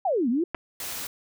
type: exponential two-way sweep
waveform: sine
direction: down then up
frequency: 823 to 222.4 to 366.5 Hz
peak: -21 dBFS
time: 0.05-0.44 s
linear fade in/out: 5 ms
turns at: 0.29 s
type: clicks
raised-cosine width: 0.5 ms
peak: -16 dBFS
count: 2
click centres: 0.546 / 0.549 s
type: noise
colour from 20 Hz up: white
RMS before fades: -34 dBFS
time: 0.8-1.07 s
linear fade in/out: 2 ms
effects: none